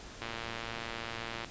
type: click train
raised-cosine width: 0.3 ms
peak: -22 dBFS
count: 142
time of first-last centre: 0.22-1.446 s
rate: 115 Hz
effects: pink hiss -48 dBFS RMS until 1.5 s + resampled to 16000 Hz